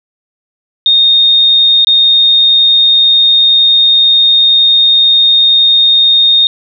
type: tone with dropouts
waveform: sine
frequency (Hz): 3689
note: A#7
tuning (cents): -19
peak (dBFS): -4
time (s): 0.86-6.47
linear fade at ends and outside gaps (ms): 1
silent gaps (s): 1.847-1.87
effects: none